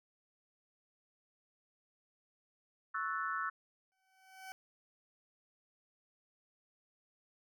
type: chord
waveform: sine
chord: F# minor seventh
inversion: second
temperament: equal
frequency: 1108.7 / 1318.5 / 1480 / 1760 Hz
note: C#6 / E6 / F#6 / A6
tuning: 0 / 0 / 0 / 0 cents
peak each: -41 / -38 / -40 / -44 dBFS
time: 2.94-3.5 s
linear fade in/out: 10 ms
type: tone with exponential growth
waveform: 20% pulse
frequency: 760 Hz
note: F#5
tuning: 46 cents sharp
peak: -39 dBFS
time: 3.92-4.52 s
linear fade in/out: 0 ms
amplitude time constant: 130 ms
effects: none